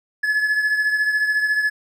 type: beating tone pair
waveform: triangle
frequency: 1708 / 1722 Hz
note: G#6 / A6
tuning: +48 / -38 cents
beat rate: 14 Hz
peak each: -16 / -24 dBFS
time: 0.23-1.7 s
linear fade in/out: 10 ms
effects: none